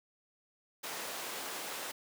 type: high-pass noise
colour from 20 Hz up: pink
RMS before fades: -41 dBFS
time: 0.83-1.92 s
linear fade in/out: 10 ms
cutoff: 450 Hz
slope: 12 dB/octave
effects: none